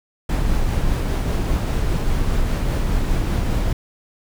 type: noise with tremolo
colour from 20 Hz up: brown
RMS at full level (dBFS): -18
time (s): 0.29-3.73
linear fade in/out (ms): 5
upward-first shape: triangle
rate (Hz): 5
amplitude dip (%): 25
effects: none